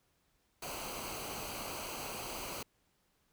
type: noise with comb filter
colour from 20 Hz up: pink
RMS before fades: -42 dBFS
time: 0.62-2.63 s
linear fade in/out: 5 ms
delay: 0.56 ms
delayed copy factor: -0.65
effects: pink hiss -75 dBFS RMS until 3.32 s